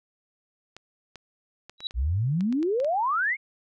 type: clicks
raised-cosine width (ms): 0.2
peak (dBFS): -25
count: 10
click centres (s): 0.766 / 1.157 / 1.696 / 1.805 / 1.909 / 2.408 / 2.526 / 2.629 / 2.801 / 2.846
type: tone with exponential growth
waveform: sine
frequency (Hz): 3901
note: B7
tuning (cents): -22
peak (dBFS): -23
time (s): 1.78-1.87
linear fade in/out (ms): 1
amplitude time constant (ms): 19
type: exponential sweep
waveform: sine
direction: up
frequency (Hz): 55 to 2247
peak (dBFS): -22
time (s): 1.94-3.37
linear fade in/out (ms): 50
effects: none